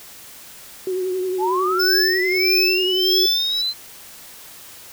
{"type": "tone with vibrato", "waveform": "sine", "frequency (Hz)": 370, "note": "F#4", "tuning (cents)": 0, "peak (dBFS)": -20, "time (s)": [0.87, 3.26], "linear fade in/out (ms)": 2, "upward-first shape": "triangle", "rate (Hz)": 11, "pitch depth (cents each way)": 44}
{"type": "linear sweep", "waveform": "sine", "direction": "up", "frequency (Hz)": [809, 4121], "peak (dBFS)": -19, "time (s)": [1.38, 3.74], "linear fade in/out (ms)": 50}
{"type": "tone with tremolo", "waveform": "square", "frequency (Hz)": 5274, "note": "E8", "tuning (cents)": 0, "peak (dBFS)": -16, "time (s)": [1.79, 3.62], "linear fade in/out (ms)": 10, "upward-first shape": "sine", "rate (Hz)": 1.6, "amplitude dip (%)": 85}
{"effects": ["white hiss -41 dBFS RMS until 4.92 s"]}